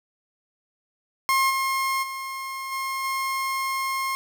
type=tone with level steps; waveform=30% pulse; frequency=1070 Hz; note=C6; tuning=38 cents sharp; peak=-16 / -20 / -28 / -24 / -22 dBFS; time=1.29-4.15 s; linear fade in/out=0 ms; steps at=1.49 / 2.02 / 2.71 / 3.03 s; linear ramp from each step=20 ms; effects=none